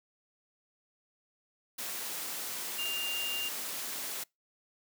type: tone in noise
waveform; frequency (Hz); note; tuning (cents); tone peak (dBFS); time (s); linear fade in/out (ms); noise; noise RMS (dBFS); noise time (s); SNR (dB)
sine; 2799; F7; +3; -33; 2.78-3.49; 10; white; -38; 1.78-4.24; +2
effects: noise-tail reverb RT60 0.2 s tail -26 dB re dry + high-pass 200 Hz 12 dB/octave